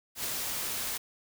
white noise with ADSR envelope, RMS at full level -32 dBFS, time 0.15-0.98 s, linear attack 94 ms, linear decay 4 ms, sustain -2 dB, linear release 12 ms, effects none

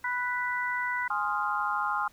harmonic tone, 493.9 Hz, B4, in tune, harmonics 2 / 3 / 4, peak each -32 / -32 / -32 dBFS, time 0.04-1.08 s, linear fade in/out 5 ms
sine chord, F minor seventh, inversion first, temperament equal, 830.6 / 1046.5 / 1244.5 / 1396.9 Hz, Ab5 / C6 / Eb6 / F6, 0 / 0 / 0 / 0 cents, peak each -32 dBFS, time 1.1-2.08 s, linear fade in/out 5 ms
effects pink hiss -60 dBFS RMS until 2.12 s

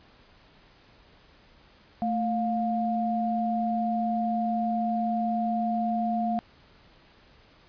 sine tone pair together, 222 / 706 Hz, A3 / F5, +16 / +19 cents, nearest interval octave + minor sixth, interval 2003 cents, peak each -27 dBFS, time 2.02-6.39 s, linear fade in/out 0 ms, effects pink hiss -57 dBFS RMS until 7.68 s + resampled to 11025 Hz

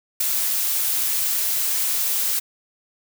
blue noise with ADSR envelope, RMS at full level -18 dBFS, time 0.2-2.4 s, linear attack 9 ms, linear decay 4 ms, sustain -4 dB, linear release 15 ms, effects none

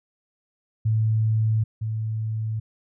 sine tone pair in turn, 110 / 110 Hz, A2 / A2, 0 / 0 cents, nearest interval unison, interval 0 cents, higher neither, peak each -18 / -24 dBFS, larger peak first, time 0.85-1.64 / 1.81-2.6 s, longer neither, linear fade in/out 10 ms, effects none

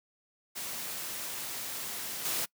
white noise with level steps, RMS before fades -38 / -32 dBFS, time 0.55-2.46 s, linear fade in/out 20 ms, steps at 2.25 s, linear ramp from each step 2 ms, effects noise-tail reverb RT60 0.1 s tail -24 dB re dry + high-pass 100 Hz 12 dB/octave

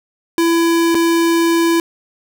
square tone with dropouts, 334.5 Hz, E4, 25 cents sharp, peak -12 dBFS, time 0.38-1.8 s, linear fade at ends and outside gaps 1 ms, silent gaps 0.946-0.951 s, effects none

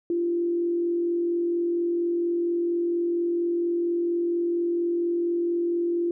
sine tone with frequency modulation, 343.7 Hz, F4, 28 cents flat, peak -22 dBFS, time 0.1-6.11 s, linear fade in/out 2 ms, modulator 44.3 Hz, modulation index 0.24, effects none

